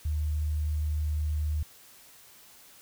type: tone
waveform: sine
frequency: 76 Hz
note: D#2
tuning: 40 cents flat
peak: -26 dBFS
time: 0.05-1.63 s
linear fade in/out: 5 ms
effects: white hiss -54 dBFS RMS until 2.81 s